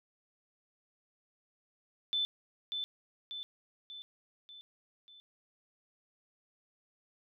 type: tone with echo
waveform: sine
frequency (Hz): 3520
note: A7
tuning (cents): 0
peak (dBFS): -29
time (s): 2.13-2.25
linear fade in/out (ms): 0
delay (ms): 590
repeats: 5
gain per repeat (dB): -5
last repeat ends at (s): 5.2
effects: none